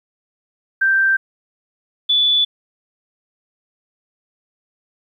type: tone pair in turn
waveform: sine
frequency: 1568 / 3463 Hz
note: G6 / A7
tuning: 0 / -28 cents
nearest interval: octave + major second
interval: 1372 cents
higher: second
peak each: -12 dBFS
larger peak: neither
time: 0.81-1.17 / 2.09-2.45 s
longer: neither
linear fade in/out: 10 ms
effects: 9-bit